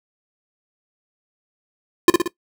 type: tone with echo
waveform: square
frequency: 349.2 Hz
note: F4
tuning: in tune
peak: -6 dBFS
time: 2.08-2.1 s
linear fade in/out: 2 ms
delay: 59 ms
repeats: 3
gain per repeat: -5 dB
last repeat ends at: 2.277 s
effects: noise-tail reverb RT60 0.1 s tail -17 dB re dry